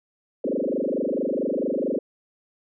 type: tone with frequency modulation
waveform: sine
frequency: 399.4 Hz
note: G4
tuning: 32 cents sharp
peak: -22 dBFS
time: 0.44-1.99 s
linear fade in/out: 5 ms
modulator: 24.5 Hz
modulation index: 6.9
effects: none